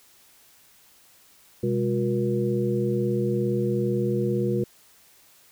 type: tone cluster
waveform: sine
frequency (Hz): 125.5 / 203.3 / 360.5 / 477.3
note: B2 / G#3 / F#4 / A#4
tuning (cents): +28 / -37 / -45 / +41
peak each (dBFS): -27 / -27 / -26 / -29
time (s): 1.63-4.64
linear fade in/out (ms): 5
effects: white hiss -56 dBFS RMS until 5.51 s